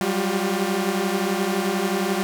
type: tone cluster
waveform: sawtooth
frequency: 187 / 198.4 / 355.3 / 389.4 Hz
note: F#3 / G3 / F4 / G4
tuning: +19 / +21 / +30 / -12 cents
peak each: -25 / -21 / -22 / -25 dBFS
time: 0.01-2.23 s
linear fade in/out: 0 ms
effects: none